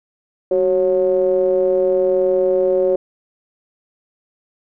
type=ring-modulated tone; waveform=triangle; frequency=88.3 Hz; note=F2; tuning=20 cents sharp; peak=-8 dBFS; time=0.51-2.96 s; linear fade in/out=5 ms; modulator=462 Hz; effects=none